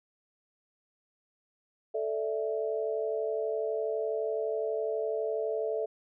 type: chord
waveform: sine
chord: A suspended fourth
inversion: none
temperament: equal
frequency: 440 / 587.3 / 659.3 Hz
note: A4 / D5 / E5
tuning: 0 / 0 / 0 cents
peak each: -31 / -36 / -34 dBFS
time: 1.94-5.86 s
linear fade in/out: 10 ms
effects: none